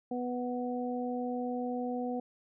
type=harmonic tone; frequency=246.9 Hz; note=B3; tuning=in tune; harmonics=1 / 2 / 3; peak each=-34 / -37 / -39 dBFS; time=0.11-2.2 s; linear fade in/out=5 ms; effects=none